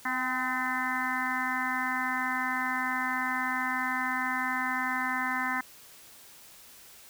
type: harmonic tone with a mistuned harmonic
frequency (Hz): 255.5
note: C4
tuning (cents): -41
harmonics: 1 / 3 / 4 / 5 / 6 / 7 / 8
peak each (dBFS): -37 / -37 / -34 / -37 / -36 / -33 / -36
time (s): 0.05-5.61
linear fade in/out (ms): 5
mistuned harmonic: 3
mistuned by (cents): +25
effects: white hiss -52 dBFS RMS until 7.09 s